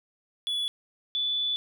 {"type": "tone pair in turn", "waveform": ["triangle", "sine"], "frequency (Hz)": [3417, 3471], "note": ["G#7", "A7"], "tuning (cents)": [49, -24], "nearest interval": "unison", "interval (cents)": 27, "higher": "second", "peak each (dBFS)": -25, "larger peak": "neither", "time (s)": [[0.47, 0.68], [1.15, 1.56]], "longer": "second", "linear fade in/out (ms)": 0, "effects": []}